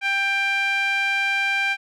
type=tone with band-pass filter; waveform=sawtooth; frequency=790 Hz; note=G5; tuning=13 cents sharp; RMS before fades=-22 dBFS; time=0.01-1.77 s; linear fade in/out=50 ms; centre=2100 Hz; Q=4.5; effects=none